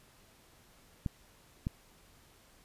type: clicks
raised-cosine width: 5 ms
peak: -20 dBFS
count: 2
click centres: 1.062 / 1.669 s
effects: pink hiss -62 dBFS RMS until 2.64 s + resampled to 32000 Hz